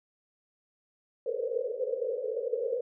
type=band-pass noise; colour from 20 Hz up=white; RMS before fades=-32 dBFS; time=1.26-2.81 s; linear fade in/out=5 ms; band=450 to 520 Hz; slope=96 dB/octave; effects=none